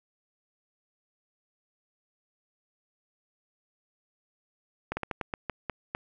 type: slowing click train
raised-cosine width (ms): 0.5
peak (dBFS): -16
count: 9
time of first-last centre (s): 4.92-5.949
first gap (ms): 50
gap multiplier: 1.26
effects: none

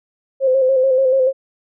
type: tone with vibrato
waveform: sine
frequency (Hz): 525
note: C5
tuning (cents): +6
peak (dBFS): -11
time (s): 0.4-1.33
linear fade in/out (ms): 50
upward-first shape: square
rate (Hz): 6.9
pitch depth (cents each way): 37
effects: none

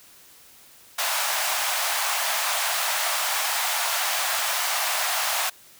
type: high-pass noise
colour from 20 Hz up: pink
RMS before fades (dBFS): -25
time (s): 0.98-5.5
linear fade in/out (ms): 10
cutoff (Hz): 650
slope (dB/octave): 48
effects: white hiss -51 dBFS RMS until 5.79 s

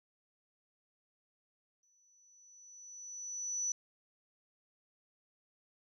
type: tone with exponential growth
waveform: sine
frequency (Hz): 5950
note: F#8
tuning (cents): +9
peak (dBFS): -31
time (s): 1.83-3.72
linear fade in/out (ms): 2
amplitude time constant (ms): 410
effects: none

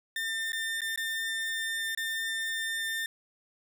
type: tone with dropouts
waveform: 30% pulse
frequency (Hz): 1801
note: A6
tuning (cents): +40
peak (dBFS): -28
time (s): 0.16-3.06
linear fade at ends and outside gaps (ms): 2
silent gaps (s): 0.521-0.53 / 0.807-0.817 / 0.96-0.975 / 1.949-1.974
effects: none

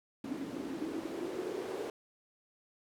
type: noise with band-pass filter sweep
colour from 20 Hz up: white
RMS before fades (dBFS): -39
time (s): 0.24-1.9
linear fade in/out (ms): 2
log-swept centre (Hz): 260 to 420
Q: 5.3
effects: none

